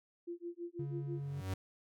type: tone with tremolo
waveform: sine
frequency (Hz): 344.9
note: F4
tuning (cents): -22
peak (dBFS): -38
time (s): 0.27-1.22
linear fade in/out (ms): 10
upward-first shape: sine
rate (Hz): 6.1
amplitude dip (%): 100
type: tone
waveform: triangle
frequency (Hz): 140.8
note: C#3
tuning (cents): +27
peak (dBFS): -36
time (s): 0.79-1.41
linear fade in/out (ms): 5
type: tone with exponential growth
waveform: 45% pulse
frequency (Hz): 94.9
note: F#2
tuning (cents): +44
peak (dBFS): -33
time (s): 1.1-1.54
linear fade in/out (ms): 5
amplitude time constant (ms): 95
effects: none